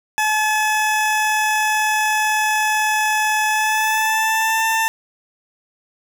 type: tone with pitch glide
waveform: 20% pulse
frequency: 858 to 893.4 Hz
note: A5 to A5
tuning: -44 to +26 cents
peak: -11 dBFS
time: 0.18-4.88 s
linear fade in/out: 0 ms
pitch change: +70 cents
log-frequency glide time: 3.48-4.66 s
effects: none